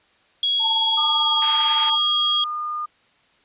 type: tone with pitch glide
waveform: sine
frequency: 3322 to 3280 Hz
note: G#7 to G#7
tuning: 0 to -22 cents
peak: -17 dBFS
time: 0.43-2.44 s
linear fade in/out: 2 ms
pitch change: -22 cents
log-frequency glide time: 1.06-1.51 s
type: tone with tremolo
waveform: sine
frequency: 890 Hz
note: A5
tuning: 20 cents sharp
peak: -21 dBFS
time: 0.59-1.99 s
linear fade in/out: 50 ms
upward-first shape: triangle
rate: 18 Hz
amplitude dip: 70%
type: tone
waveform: sine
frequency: 1216 Hz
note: D#6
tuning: 40 cents flat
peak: -24 dBFS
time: 0.97-2.86 s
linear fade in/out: 10 ms
type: high-pass noise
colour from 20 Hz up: pink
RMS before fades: -29 dBFS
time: 1.42-1.9 s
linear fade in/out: 0 ms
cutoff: 1300 Hz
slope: 24 dB/octave
effects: white hiss -59 dBFS RMS until 3.44 s + resampled to 8000 Hz